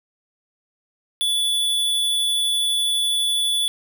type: tone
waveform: square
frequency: 3448 Hz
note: A7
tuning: 36 cents flat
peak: -19 dBFS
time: 1.21-3.68 s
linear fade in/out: 0 ms
effects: none